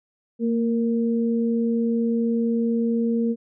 sine tone pair together, 230 / 465.7 Hz, A#3 / A#4, -23 / -2 cents, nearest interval octave, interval 1221 cents, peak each -20 / -26 dBFS, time 0.39-3.36 s, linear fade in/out 50 ms, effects none

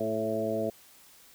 harmonic tone with a mistuned harmonic, 110.2 Hz, A2, 3 cents sharp, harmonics 1 / 2 / 3 / 4 / 5 / 6, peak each -41 / -35 / -36 / -34 / -34 / -32 dBFS, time 0-0.7 s, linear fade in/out 5 ms, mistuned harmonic 4, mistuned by -24 cents, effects white hiss -56 dBFS RMS until 1.34 s

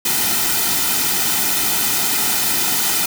white noise with comb filter, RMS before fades -18 dBFS, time 0.05-3.06 s, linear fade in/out 5 ms, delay 1.8 ms, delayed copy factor -0.7, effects none

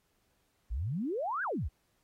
sine exponential two-way sweep, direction up then down, 49.16 to 1667 to 49.16 Hz, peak -31 dBFS, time 0.7-1.69 s, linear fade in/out 20 ms, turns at 1.43 s, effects pink hiss -75 dBFS RMS until 2.03 s + AAC 48 kbps

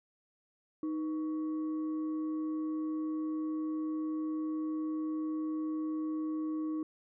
sine tone with frequency modulation, 311.1 Hz, D#4, in tune, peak -32 dBFS, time 0.83-6.83 s, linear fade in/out 2 ms, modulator 806 Hz, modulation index 0.23, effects none

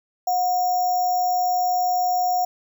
sine tone with sample-and-hold, 727 Hz, F#5, 31 cents flat, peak -18 dBFS, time 0.27-2.45 s, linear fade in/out 5 ms, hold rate 6300 Hz, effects none

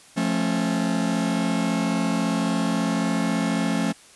45% pulse chord, F augmented, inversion none, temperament just, 174.61 / 218.3 / 272.8 Hz, F3 / A3 / C#4, 0 / -13 / -28 cents, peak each -26 / -25 / -26 dBFS, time 0.16-3.93 s, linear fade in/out 20 ms, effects white hiss -50 dBFS RMS until 4.15 s + resampled to 24000 Hz

